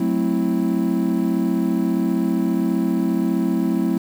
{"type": "chord", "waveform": "triangle", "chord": "F# half-diminished seventh", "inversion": "none", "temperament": "equal", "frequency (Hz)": [185, 220, 261.6, 329.6], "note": ["F#3", "A3", "C4", "E4"], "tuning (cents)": [0, 0, 0, 0], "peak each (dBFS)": -21, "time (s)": [0, 3.98], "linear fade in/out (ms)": 5, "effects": ["7-bit"]}